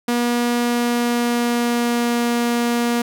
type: tone with pitch glide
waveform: sawtooth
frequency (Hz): 240 to 237.7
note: B3 to A#3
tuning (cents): -49 to +34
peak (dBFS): -13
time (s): 0.08-3.02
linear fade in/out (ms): 5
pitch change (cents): -17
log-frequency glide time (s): 0.58-2.27
effects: none